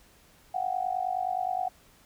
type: tone with amplitude modulation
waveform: sine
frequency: 740 Hz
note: F#5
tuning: in tune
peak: -23 dBFS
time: 0.54-1.69 s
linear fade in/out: 10 ms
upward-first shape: sine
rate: 49.6 Hz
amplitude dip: 90%
effects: pink hiss -59 dBFS RMS until 2.05 s